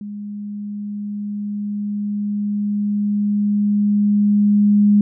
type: tone with level ramp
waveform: sine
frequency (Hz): 206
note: G#3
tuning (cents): -14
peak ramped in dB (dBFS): -27 to -9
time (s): 0.01-5.01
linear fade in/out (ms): 2
effects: none